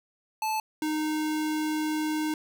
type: tone pair in turn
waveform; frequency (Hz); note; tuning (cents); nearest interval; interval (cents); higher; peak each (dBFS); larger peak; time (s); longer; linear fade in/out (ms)
square; 872 / 308.3; A5 / D#4; -16 / -16; octave + tritone; 1800; first; -27; neither; 0.42-0.6 / 0.82-2.34; second; 2
effects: none